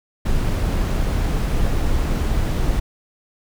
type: noise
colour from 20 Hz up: brown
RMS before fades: -19 dBFS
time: 0.25-2.8 s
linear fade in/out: 10 ms
effects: none